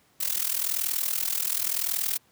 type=noise with amplitude modulation; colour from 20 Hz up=blue; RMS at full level=-24 dBFS; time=0.2-2.18 s; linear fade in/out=10 ms; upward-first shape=sine; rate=40.9 Hz; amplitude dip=85%; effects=pink hiss -63 dBFS RMS until 2.31 s + high-pass 100 Hz 12 dB/octave